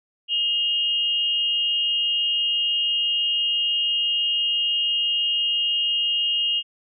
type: tone pair together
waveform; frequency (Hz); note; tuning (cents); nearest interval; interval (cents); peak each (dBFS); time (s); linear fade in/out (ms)
sine; 2849 / 3193; F7 / G7; +34 / +31; major second; 197; -20 / -28; 0.28-6.63; 50
effects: none